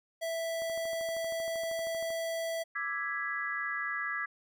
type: tone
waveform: square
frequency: 659.3 Hz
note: E5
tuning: in tune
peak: -33 dBFS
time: 0.21-2.64 s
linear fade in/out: 20 ms
type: click train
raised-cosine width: 1 ms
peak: -36 dBFS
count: 20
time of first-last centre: 0.62-2.104 s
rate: 12.8 Hz
type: chord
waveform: sine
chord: E dominant seventh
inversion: third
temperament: equal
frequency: 1174.7 / 1318.5 / 1661.2 / 1975.5 Hz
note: D6 / E6 / G#6 / B6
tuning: 0 / 0 / 0 / 0 cents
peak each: -40 / -41 / -35 / -37 dBFS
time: 2.75-4.26 s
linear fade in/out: 10 ms
effects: none